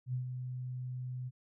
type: tone with ADSR envelope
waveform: sine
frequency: 126.4 Hz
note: B2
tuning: 41 cents sharp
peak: -31 dBFS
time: 0.06-1.31 s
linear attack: 75 ms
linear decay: 110 ms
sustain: -6 dB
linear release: 36 ms
effects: none